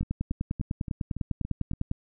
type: two click trains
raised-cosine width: 5 ms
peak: -16 / -22 dBFS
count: 20 / 7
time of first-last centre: 0.01-1.914 / 0.03-1.735 s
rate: 9.98 / 3.52 Hz
effects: none